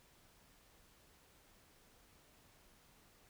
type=silence; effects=pink hiss -67 dBFS RMS until 3.29 s